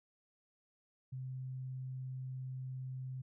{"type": "tone", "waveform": "sine", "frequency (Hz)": 129.8, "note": "C3", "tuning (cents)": -13, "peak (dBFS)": -40, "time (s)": [1.12, 3.22], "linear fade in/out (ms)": 10, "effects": []}